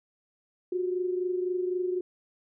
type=tone pair together; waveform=sine; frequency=361.4 / 385.3 Hz; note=F#4 / G4; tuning=-41 / -30 cents; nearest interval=minor second; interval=111 cents; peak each=-27 / -35 dBFS; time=0.72-2.01 s; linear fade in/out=5 ms; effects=none